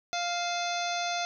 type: harmonic tone with a mistuned harmonic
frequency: 698.5 Hz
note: F5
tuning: in tune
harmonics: 1 / 2 / 3 / 4 / 5 / 6 / 7 / 8 / 9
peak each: -31 / -37 / -40 / -40 / -38 / -40 / -43 / -45 / -41 dBFS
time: 0.13-1.25 s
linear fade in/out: 0 ms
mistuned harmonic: 4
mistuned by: -140 cents
effects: none